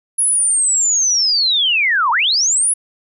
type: linear two-way sweep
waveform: sine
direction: down then up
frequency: 10548 to 880 to 10548 Hz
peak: -12 dBFS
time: 0.18-2.74 s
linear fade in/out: 10 ms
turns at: 2.11 s
effects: none